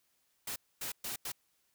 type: noise bursts at uneven times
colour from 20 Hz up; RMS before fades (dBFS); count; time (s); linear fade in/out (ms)
white; -39; 4; 0.47-0.56 / 0.81-0.92 / 1.04-1.16 / 1.25-1.32; 5
effects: white hiss -75 dBFS RMS until 1.74 s